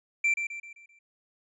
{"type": "tone with echo", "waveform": "triangle", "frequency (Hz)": 2349, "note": "D7", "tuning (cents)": 0, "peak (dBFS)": -20, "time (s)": [0.24, 0.34], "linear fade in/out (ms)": 5, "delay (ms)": 130, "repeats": 5, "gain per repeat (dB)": -7, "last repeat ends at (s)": 0.99, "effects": ["resampled to 24000 Hz"]}